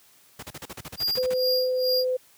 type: noise bursts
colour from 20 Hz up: pink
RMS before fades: -37 dBFS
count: 13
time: 0.39-1.34 s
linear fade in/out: 5 ms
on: 38 ms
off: 38 ms
type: tone with tremolo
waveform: square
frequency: 4813 Hz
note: D8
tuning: 42 cents sharp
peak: -23 dBFS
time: 0.97-2.05 s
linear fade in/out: 50 ms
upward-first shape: sine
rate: 2.3 Hz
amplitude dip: 95%
type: tone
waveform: sine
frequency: 509 Hz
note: C5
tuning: 48 cents flat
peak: -22 dBFS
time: 1.17-2.17 s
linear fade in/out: 10 ms
effects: white hiss -57 dBFS RMS until 2.37 s + high-pass 80 Hz 12 dB/octave